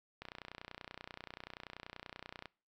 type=click train; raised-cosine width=0.3 ms; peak=-29 dBFS; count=69; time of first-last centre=0.22-2.457 s; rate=30.4 Hz; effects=noise-tail reverb RT60 0.4 s tail -24 dB re dry